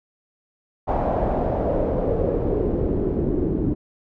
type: noise with low-pass filter sweep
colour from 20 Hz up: pink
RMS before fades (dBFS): -22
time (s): 0.87-3.75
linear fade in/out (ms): 20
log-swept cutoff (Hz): 750 to 310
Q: 3.3
effects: none